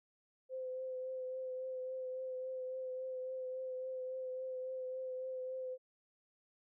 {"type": "tone with vibrato", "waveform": "sine", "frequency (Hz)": 515, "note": "C5", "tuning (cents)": -28, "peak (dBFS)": -39, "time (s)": [0.49, 5.78], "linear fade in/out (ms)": 50, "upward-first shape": "triangle", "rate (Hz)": 3.6, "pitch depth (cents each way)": 21, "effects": []}